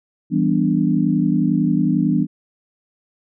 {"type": "chord", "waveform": "sine", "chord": "E minor seventh", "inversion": "none", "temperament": "equal", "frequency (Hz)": [164.81, 196, 246.9, 293.7], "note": ["E3", "G3", "B3", "D4"], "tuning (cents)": [0, 0, 0, 0], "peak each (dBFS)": -20, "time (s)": [0.3, 2.27], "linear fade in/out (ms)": 50, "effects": []}